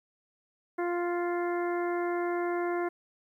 harmonic tone, 349.2 Hz, F4, in tune, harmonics 1 / 2 / 3 / 4 / 5 / 6, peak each -29 / -35 / -39 / -41 / -43 / -45 dBFS, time 0.78-2.89 s, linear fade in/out 10 ms, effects 11-bit

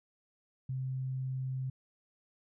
sine tone, 130.81 Hz, C3, in tune, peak -33 dBFS, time 0.69-1.7 s, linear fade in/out 5 ms, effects none

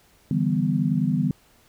sine chord, E minor seventh, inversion third, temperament equal, 146.83 / 164.81 / 196 / 246.9 Hz, D3 / E3 / G3 / B3, 0 / 0 / 0 / 0 cents, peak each -25 dBFS, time 0.31-1.31 s, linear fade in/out 2 ms, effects pink hiss -58 dBFS RMS until 1.68 s

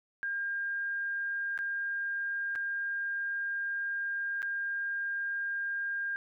sine tone with dropouts, 1607 Hz, G6, 43 cents sharp, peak -31 dBFS, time 0.23-6.16 s, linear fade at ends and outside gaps 0 ms, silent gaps 1.577-1.589 / 2.553-2.558 / 4.42-4.428 s, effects none

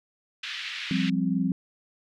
white band-pass noise, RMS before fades -35 dBFS, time 0.43-1.1 s, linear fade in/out 5 ms, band 1700 to 3600 Hz, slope 24 dB/octave
sine chord, F suspended second, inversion none, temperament just, 174.61 / 196.44 / 261.9 Hz, F3 / G3 / C4, 0 / +4 / +2 cents, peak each -27 dBFS, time 0.91-1.52 s, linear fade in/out 2 ms
effects none

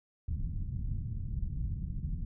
pink low-pass noise, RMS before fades -35 dBFS, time 0.28-2.25 s, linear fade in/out 2 ms, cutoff 160 Hz, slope 24 dB/octave, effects none

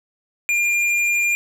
triangle tone with hard clipping, 2402 Hz, D7, 38 cents sharp, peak -18 dBFS, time 0.49-1.35 s, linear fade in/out 0 ms, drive 12 dB, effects none

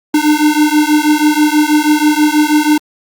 square beating tone pair, 298.8 / 305 Hz, D4 / D#4, +30 / -34 cents, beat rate 6.2 Hz, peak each -12 dBFS, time 0.14-2.78 s, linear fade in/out 5 ms, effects Opus 48 kbps

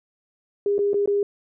sine tone with dropouts, 405.4 Hz, G#4, 42 cents flat, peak -18 dBFS, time 0.66-1.23 s, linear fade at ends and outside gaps 2 ms, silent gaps 0.782-0.79 / 0.933-0.942 / 1.059-1.075 s, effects none

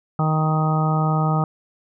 harmonic tone, 156.3 Hz, D#3, 8 cents sharp, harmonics 1 / 2 / 3 / 4 / 5 / 6 / 7 / 8, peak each -18 / -31 / -32 / -31 / -26 / -32 / -36 / -26 dBFS, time 0.19-1.44 s, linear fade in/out 2 ms, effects none

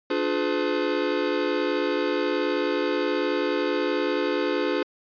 square chord, D diminished seventh, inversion none, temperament just, 293.7 / 352.4 / 422.9 / 507.5 Hz, D4 / F4 / Ab4 / Cb5, 0 / +16 / +31 / +47 cents, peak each -29 dBFS, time 0.1-4.83 s, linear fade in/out 5 ms, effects resampled to 11025 Hz

